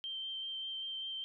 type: tone with vibrato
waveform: sine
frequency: 3136 Hz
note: G7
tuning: in tune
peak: -38 dBFS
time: 0.04-1.24 s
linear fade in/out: 0 ms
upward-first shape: sine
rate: 5.1 Hz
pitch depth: 11 cents each way
effects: none